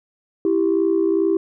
sine tone pair together, 329.8 / 392.2 Hz, E4 / G4, +1 / +1 cents, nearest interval minor third, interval 300 cents, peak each -17 / -17 dBFS, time 0.45-1.37 s, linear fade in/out 2 ms, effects tanh soft clip ceiling -10 dBFS

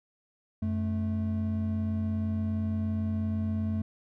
triangle tone pair together, 91.7 / 217.9 Hz, F#2 / A3, -15 / -17 cents, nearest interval octave + minor third, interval 1498 cents, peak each -28 dBFS, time 0.62-3.82 s, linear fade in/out 5 ms, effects none

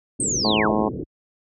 white low-pass noise, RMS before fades -29 dBFS, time 0.19-1.04 s, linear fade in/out 10 ms, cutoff 450 Hz, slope 48 dB/octave
sine linear sweep, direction down, 8620 to 185 Hz, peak -21 dBFS, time 0.2-0.73 s, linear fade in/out 2 ms
harmonic tone, 107.3 Hz, A2, 43 cents flat, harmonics 2 / 3 / 4 / 5 / 6 / 7 / 8 / 9 / 10, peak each -24 / -26 / -27 / -28 / -29 / -29 / -30 / -31 / -31 dBFS, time 0.44-0.89 s, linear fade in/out 10 ms
effects high-pass 60 Hz 12 dB/octave

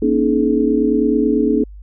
sine tone cluster, 237.4 / 278.5 / 307.4 / 425.8 Hz, A#3 / C#4 / D#4 / G#4, +32 / +8 / -21 / +43 cents, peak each -18 dBFS, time 0.02-1.64 s, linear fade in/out 5 ms, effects added 50 Hz sine -33 dBFS peak until 1.82 s

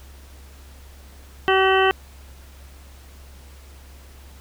harmonic tone, 381.7 Hz, G4, 46 cents flat, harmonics 1 / 2 / 3 / 4 / 5 / 7 / 8, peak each -18 / -21 / -23 / -24 / -25 / -26 / -27 dBFS, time 1.48-1.91 s, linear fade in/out 0 ms, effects added 68 Hz sine -42 dBFS peak until 4.4 s + pink hiss -50 dBFS RMS until 4.4 s

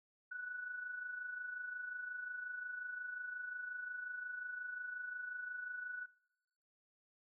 sine tone with amplitude modulation, 1479 Hz, F#6, 1 cent flat, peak -40 dBFS, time 0.31-6.06 s, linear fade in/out 10 ms, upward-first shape sine, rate 25.6 Hz, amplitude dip 55%, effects noise-tail reverb RT60 1.0 s tail -23 dB re dry

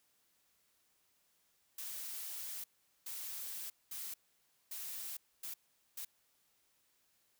blue noise bursts at uneven times, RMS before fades -44 dBFS, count 6, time 1.78-2.64 / 3.06-3.7 / 3.91-4.14 / 4.71-5.17 / 5.43-5.54 / 5.97-6.05 s, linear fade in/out 5 ms, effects white hiss -75 dBFS RMS until 7.39 s

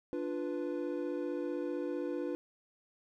triangle chord, B diminished, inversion first, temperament equal, 293.7 / 349.2 / 493.9 Hz, D4 / F4 / B4, 0 / 0 / 0 cents, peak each -36 / -36 / -37 dBFS, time 0.13-2.35 s, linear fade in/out 0 ms, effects none

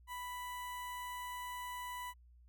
sawtooth tone with notch filter, 989 Hz, B5, 2 cents sharp, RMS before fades -44 dBFS, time 0.07-2.14 s, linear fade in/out 50 ms, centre 4800 Hz, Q 1.2, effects added 60 Hz sine -59 dBFS peak until 2.48 s

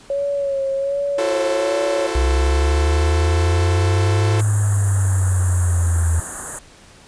sine tone with vibrato, 554.4 Hz, C#5, in tune, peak -18 dBFS, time 0.1-2.07 s, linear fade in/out 2 ms, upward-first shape sine, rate 1.3 Hz, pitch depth 39 cents each way
sawtooth chord, F# half-diminished seventh, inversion third, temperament equal with one note detuned, 338.1 / 370 / 440 / 523.3 Hz, E4 / F#4 / A4 / C5, +44 / 0 / 0 / 0 cents, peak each -22 / -24 / -22 / -26 dBFS, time 1.18-4.41 s, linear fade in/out 5 ms
sine exponential two-way sweep, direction up then down, 63 to 105.4 to 81.6 Hz, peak -14 dBFS, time 2.15-6.2 s, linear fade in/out 5 ms, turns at 4.41 s
white band-stop noise, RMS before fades -26 dBFS, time 4.39-6.59 s, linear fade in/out 5 ms, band 1800 to 6700 Hz, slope 96 dB/octave
effects pink hiss -46 dBFS RMS until 7.07 s + resampled to 22050 Hz

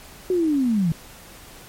sine linear sweep, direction down, 375.2 to 154.4 Hz, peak -17 dBFS, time 0.3-0.92 s, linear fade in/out 2 ms, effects pink hiss -44 dBFS RMS until 1.68 s + MP3 64 kbps

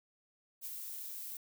violet noise with ADSR envelope, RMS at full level -41 dBFS, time 0.61-1.37 s, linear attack 44 ms, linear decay 31 ms, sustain -3 dB, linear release 3 ms, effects none

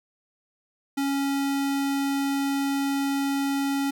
square tone, 277.2 Hz, C#4, in tune, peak -24 dBFS, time 0.97-3.91 s, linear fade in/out 10 ms, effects 11-bit

